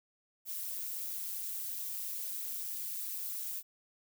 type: noise with amplitude modulation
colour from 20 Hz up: violet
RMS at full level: -36 dBFS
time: 0.45-3.63 s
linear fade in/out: 50 ms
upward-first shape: sine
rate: 191 Hz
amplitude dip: 70%
effects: none